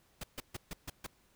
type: noise bursts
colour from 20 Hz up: pink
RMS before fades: -41 dBFS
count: 6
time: 0.21-1.066 s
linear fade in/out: 5 ms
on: 26 ms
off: 140 ms
effects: pink hiss -69 dBFS RMS until 1.35 s